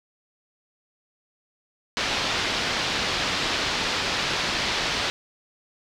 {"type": "low-pass noise", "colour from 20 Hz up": "white", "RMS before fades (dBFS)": -26, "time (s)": [1.97, 5.1], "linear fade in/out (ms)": 0, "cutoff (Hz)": 4700, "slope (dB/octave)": 24, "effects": []}